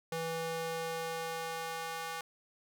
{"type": "tone with high-pass filter sweep", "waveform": "square", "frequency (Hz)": 164.1, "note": "E3", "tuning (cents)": -8, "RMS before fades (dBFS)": -38, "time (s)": [0.12, 2.21], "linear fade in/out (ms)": 2, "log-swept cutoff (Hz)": [350, 920], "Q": 1.2, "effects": []}